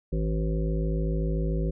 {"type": "harmonic tone", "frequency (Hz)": 53.6, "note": "A1", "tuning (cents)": -45, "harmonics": [1, 3, 5, 7, 9, 10], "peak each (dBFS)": [-26, -29, -38, -35, -39, -40], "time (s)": [0.12, 1.71], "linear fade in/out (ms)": 10, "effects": []}